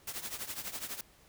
white noise with tremolo, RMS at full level -37 dBFS, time 0.07-1.01 s, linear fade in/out 5 ms, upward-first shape triangle, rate 12 Hz, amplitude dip 85%, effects pink hiss -62 dBFS RMS until 1.28 s

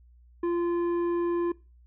triangle tone with tanh clipping, 345 Hz, F4, 21 cents flat, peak -26 dBFS, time 0.43-1.52 s, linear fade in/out 5 ms, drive 13 dB, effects noise-tail reverb RT60 0.3 s tail -21 dB re dry + added 60 Hz sine -53 dBFS peak until 1.86 s

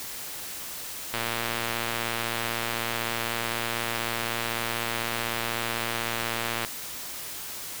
click train, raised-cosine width 0.3 ms, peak -12 dBFS, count 640, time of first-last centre 1.14-6.649 s, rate 116 Hz, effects white hiss -37 dBFS RMS until 7.8 s

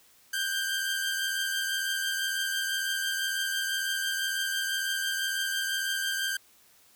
sawtooth tone cluster, 1505 / 1587 / 3168 Hz, F#6 / G6 / G7, +29 / +21 / +18 cents, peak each -32 / -26 / -34 dBFS, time 0.33-6.37 s, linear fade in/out 5 ms, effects white hiss -60 dBFS RMS until 6.95 s

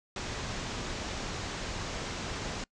pink low-pass noise, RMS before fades -37 dBFS, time 0.16-2.64 s, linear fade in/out 2 ms, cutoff 7300 Hz, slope 48 dB/octave, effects noise-tail reverb RT60 0.1 s tail -25 dB re dry

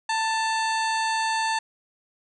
harmonic tone with a mistuned harmonic, 892 Hz, A5, 23 cents sharp, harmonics 1 / 2 / 3 / 4 / 5 / 7 / 8 / 9 / 10, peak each -24 / -29 / -34 / -37 / -34 / -41 / -44 / -43 / -45 dBFS, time 0.09-1.59 s, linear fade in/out 5 ms, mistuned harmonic 2, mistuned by -23 cents, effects none

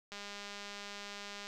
click train, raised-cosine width 0.2 ms, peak -28 dBFS, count 275, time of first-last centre 0.12-1.47 s, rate 203 Hz, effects none

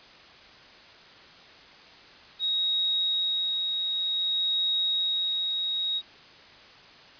sine tone with tremolo, 3781 Hz, A#7, 24 cents sharp, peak -23 dBFS, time 2.39-6.02 s, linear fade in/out 50 ms, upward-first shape sine, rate 0.54 Hz, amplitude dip 30%, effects white hiss -50 dBFS RMS until 7.19 s + resampled to 11025 Hz

